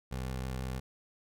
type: tone with vibrato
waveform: 20% pulse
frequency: 64.4 Hz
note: C2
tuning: 27 cents flat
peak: -30 dBFS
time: 0.11-0.8 s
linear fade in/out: 10 ms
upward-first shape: triangle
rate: 6.3 Hz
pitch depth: 20 cents each way
effects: none